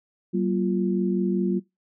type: tone cluster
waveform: sine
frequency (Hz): 190.5 / 235.7 / 348.5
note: G3 / A#3 / F4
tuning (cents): -49 / +19 / -4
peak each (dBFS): -23 / -29 / -26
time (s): 0.33-1.6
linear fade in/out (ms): 20
effects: noise-tail reverb RT60 0.2 s tail -21 dB re dry